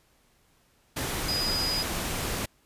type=tone in noise; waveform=sine; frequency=4943 Hz; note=D#8; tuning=12 cents flat; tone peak=-27 dBFS; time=1.28-1.83 s; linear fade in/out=10 ms; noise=pink; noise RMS=-31 dBFS; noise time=0.96-2.46 s; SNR=+1 dB; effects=pink hiss -65 dBFS RMS until 2.65 s + resampled to 32000 Hz

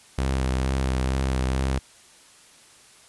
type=tone with vibrato; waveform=sawtooth; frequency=65.4 Hz; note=C2; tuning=in tune; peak=-18 dBFS; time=0.18-1.79 s; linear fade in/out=5 ms; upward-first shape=sine; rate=2.2 Hz; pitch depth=29 cents each way; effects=white hiss -52 dBFS RMS until 3.08 s + resampled to 24000 Hz

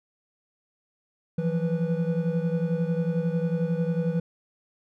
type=tone cluster; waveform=triangle; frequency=164.9 / 176 / 490 Hz; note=E3 / F3 / B4; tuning=+1 / +14 / -14 cents; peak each=-24 / -26 / -29 dBFS; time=1.38-4.2 s; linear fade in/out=5 ms; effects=none

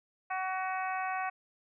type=harmonic tone with a mistuned harmonic; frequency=375 Hz; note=F#4; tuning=23 cents sharp; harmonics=2 / 3 / 4 / 5 / 6 / 7; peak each=-34 / -38 / -40 / -42 / -44 / -45 dBFS; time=0.3-1.3 s; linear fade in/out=10 ms; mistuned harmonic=7; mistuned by=-34 cents; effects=none

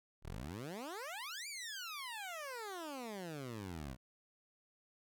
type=exponential two-way sweep; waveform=15% pulse; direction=up then down; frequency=32.78 to 2406 to 60 Hz; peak=-37 dBFS; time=0.22-3.97 s; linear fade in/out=50 ms; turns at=1.48 s; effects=none

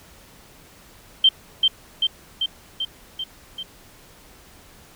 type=tone with echo; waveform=sine; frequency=3136 Hz; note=G7; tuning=in tune; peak=-10 dBFS; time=1.24-1.29 s; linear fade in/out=5 ms; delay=390 ms; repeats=6; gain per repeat=-3 dB; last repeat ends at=3.63 s; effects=pink hiss -49 dBFS RMS until 4.95 s

